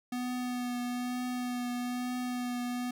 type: tone with vibrato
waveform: square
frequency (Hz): 246.9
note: B3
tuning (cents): 0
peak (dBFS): -33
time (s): 0.12-2.91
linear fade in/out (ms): 5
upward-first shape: triangle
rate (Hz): 1.1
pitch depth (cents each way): 19
effects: none